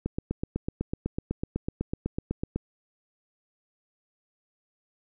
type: click train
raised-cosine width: 3 ms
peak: -15 dBFS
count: 21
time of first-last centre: 0.06-2.56 s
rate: 8 Hz
effects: none